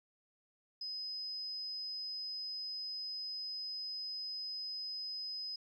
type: tone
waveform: sine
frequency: 5040 Hz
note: D#8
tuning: 21 cents sharp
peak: -39 dBFS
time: 0.81-5.56 s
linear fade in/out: 5 ms
effects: 12-bit